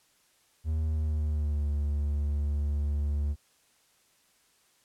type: tone with pitch glide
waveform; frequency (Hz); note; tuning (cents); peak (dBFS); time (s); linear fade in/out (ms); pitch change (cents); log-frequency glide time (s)
triangle; 78.4 to 72.73; D#2 to D2; +14 to -16; -24; 0.64-3.36; 50; -130; 0.85-1.68
effects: white hiss -66 dBFS RMS until 4.84 s + low-pass 11000 Hz 12 dB/octave